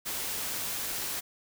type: noise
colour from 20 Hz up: white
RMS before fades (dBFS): -34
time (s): 0.05-1.21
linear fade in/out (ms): 20
effects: none